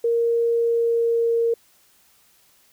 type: tone with pitch glide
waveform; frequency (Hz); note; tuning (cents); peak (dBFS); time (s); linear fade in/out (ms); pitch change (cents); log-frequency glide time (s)
sine; 466.2 to 463.2; A#4 to A#4; 0 to -11; -17; 0.04-1.54; 5; -11; 0.48-1.36
effects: white hiss -58 dBFS RMS until 2.72 s